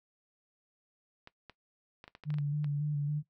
clicks, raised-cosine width 0.3 ms, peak -32 dBFS, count 10, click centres 1.274 / 1.497 / 2.041 / 2.079 / 2.151 / 2.237 / 2.304 / 2.341 / 2.385 / 2.644 s
sine tone with vibrato, 146.83 Hz, D3, in tune, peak -29 dBFS, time 2.25-3.23 s, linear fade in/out 50 ms, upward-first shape square, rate 3.6 Hz, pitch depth 27 cents each way
effects noise-tail reverb RT60 0.1 s tail -17 dB re dry

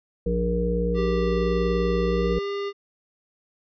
harmonic tone, 59 Hz, A#1, 22 cents sharp, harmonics 1 / 3 / 5 / 7 / 8, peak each -26 / -26 / -36 / -35 / -25 dBFS, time 0.26-2.39 s, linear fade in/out 5 ms
square tone with pitch glide, 392 to 401.6 Hz, G4 to G4, 0 to +42 cents, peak -27 dBFS, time 0.94-2.73 s, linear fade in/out 50 ms, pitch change +42 cents, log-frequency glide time 2.06-2.49 s
effects resampled to 11025 Hz

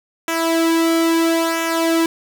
sawtooth tone with flanger, 329.6 Hz, E4, in tune, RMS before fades -17 dBFS, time 0.28-2.06 s, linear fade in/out 2 ms, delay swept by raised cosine 0.22 to 1.92 ms, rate 0.75 Hz, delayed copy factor -0.65, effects 7-bit

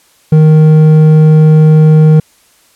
sine tone with hard clipping, 155.56 Hz, D#3, in tune, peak -3 dBFS, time 0.32-2.2 s, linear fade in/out 5 ms, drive 6 dB, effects white hiss -48 dBFS RMS until 2.75 s + low-pass 12000 Hz 12 dB/octave

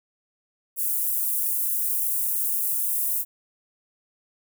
white high-pass noise, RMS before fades -25 dBFS, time 0.76-3.25 s, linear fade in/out 50 ms, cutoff 9900 Hz, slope 24 dB/octave, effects none

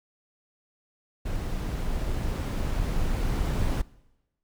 brown noise with level ramp, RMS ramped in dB -30 to -25 dBFS, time 1.25-3.82 s, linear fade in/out 10 ms, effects noise-tail reverb RT60 1.0 s tail -22 dB re dry

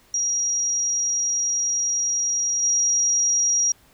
sine tone with level steps, 5710 Hz, F8, 37 cents sharp, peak -20 / -17 dBFS, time 0.14-3.72 s, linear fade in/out 2 ms, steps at 2.62 s, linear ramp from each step 20 ms, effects pink hiss -56 dBFS RMS until 3.93 s

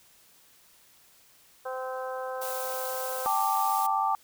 harmonic tone, 258.5 Hz, C4, 21 cents flat, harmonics 2 / 3 / 4 / 5 / 6, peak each -34 / -38 / -40 / -42 / -44 dBFS, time 1.65-3.27 s, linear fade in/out 10 ms
blue noise, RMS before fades -37 dBFS, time 2.41-3.87 s, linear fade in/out 10 ms
sine chord, G suspended second, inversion none, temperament equal, 784 / 880 / 1174.7 Hz, G5 / A5 / D6, 0 / 0 / 0 cents, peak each -28 dBFS, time 3.26-4.15 s, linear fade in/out 0 ms
effects white hiss -59 dBFS RMS until 4.23 s

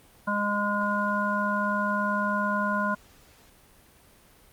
harmonic tone, 205.5 Hz, G#3, 18 cents flat, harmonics 1 / 3 / 5 / 7, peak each -29 / -32 / -28 / -29 dBFS, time 0.27-2.95 s, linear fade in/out 10 ms, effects pink hiss -56 dBFS RMS until 4.52 s + Opus 32 kbps

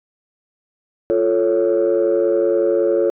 sine chord, F augmented, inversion none, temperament equal, 349.2 / 440 / 554.4 Hz, F4 / A4 / C#5, 0 / 0 / 0 cents, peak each -17 dBFS, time 1.1-3.1 s, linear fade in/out 0 ms, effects tanh soft clip ceiling -8 dBFS

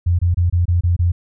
sine tone bursts, 87.31 Hz, F2, in tune, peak -12 dBFS, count 7, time 0.06-1.12 s, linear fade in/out 10 ms, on 130 ms, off 25 ms, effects none

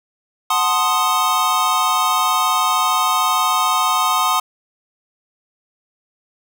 square chord, F# diminished seventh, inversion none, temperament equal, 740 / 880 / 1046.5 / 1244.5 Hz, F#5 / A5 / C6 / Eb6, 0 / 0 / 0 / 0 cents, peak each -24 / -24 / -20 / -19 dBFS, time 0.5-4.4 s, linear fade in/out 5 ms, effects none

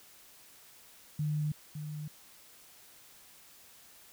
sine tone pair in turn, 150.6 / 151.32 Hz, D3 / D#3, +44 / -48 cents, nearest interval unison, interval 8 cents, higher second, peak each -29 / -37 dBFS, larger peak first, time 1.19-1.52 / 1.75-2.08 s, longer neither, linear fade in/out 5 ms, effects white hiss -57 dBFS RMS until 4.12 s

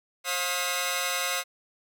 10% pulse tone cluster, 536 / 711 / 1264 / 1980 Hz, C5 / F5 / D#6 / B6, +42 / +31 / +27 / +4 cents, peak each -24 dBFS, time 0.24-1.44 s, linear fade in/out 50 ms, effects none

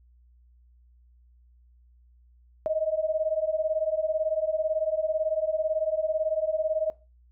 sine beating tone pair, 618 / 636 Hz, D#5 / D#5, -12 / +38 cents, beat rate 18 Hz, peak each -27 / -27 dBFS, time 2.66-6.9 s, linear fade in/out 0 ms, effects noise-tail reverb RT60 0.3 s tail -19 dB re dry + added 60 Hz sine -55 dBFS peak until 7.31 s

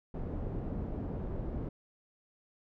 pink low-pass noise, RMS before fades -37 dBFS, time 0.14-1.69 s, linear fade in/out 5 ms, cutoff 450 Hz, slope 12 dB/octave, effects none

